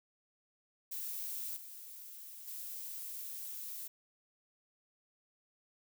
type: noise with level steps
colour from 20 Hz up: violet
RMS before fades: -41 / -50 / -44 dBFS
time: 0.91-3.88 s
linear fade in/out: 10 ms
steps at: 1.56 / 2.47 s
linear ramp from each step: 10 ms
effects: none

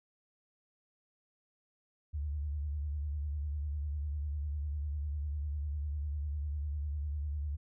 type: tone with vibrato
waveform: sine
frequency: 73.42 Hz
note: D2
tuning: in tune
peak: -33 dBFS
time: 2.13-7.57 s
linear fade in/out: 20 ms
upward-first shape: square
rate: 10 Hz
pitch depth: 65 cents each way
effects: none

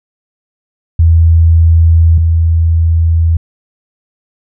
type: tone pair in turn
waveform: sine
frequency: 82.41 / 82.41 Hz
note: E2 / E2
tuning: 0 / 0 cents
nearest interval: unison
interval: 0 cents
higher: neither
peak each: -3 / -6 dBFS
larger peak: first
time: 0.99-2.18 / 2.18-3.37 s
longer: neither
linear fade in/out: 5 ms
effects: none

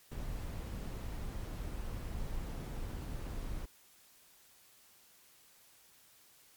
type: noise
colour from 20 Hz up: brown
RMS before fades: -40 dBFS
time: 0.11-3.66 s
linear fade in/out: 10 ms
effects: white hiss -63 dBFS RMS until 6.56 s + MP3 96 kbps

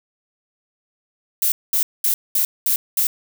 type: noise bursts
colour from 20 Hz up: violet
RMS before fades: -18 dBFS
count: 6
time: 1.42-3.07 s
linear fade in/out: 2 ms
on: 100 ms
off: 210 ms
effects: none

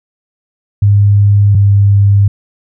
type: tone pair in turn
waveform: sine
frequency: 101.7 / 100.47 Hz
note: G#2 / G2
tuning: -36 / +43 cents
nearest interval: unison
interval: 21 cents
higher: first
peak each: -4 dBFS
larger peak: neither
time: 0.82-1.55 / 1.55-2.28 s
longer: neither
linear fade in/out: 5 ms
effects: none

